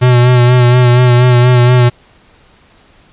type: tone with vibrato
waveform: square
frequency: 123.6 Hz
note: B2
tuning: 2 cents sharp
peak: -5 dBFS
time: 0.01-1.9 s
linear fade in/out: 20 ms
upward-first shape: sine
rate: 4.2 Hz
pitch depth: 33 cents each way
effects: pink hiss -46 dBFS RMS until 3.12 s + resampled to 8000 Hz